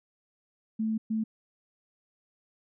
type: tone bursts at uneven times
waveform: sine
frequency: 220 Hz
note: A3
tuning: in tune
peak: -26 dBFS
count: 2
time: 0.79-0.98 / 1.1-1.24 s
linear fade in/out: 10 ms
effects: none